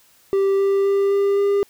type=tone with pitch steps; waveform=triangle; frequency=391.6 / 394.1 / 396.6 / 399.1 / 401.7 Hz; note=G4 / G4 / G4 / G4 / G4; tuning=-2 / +9 / +20 / +31 / +42 cents; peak=-13 dBFS; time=0.33-1.63 s; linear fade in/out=0 ms; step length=260 ms; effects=white hiss -55 dBFS RMS until 1.69 s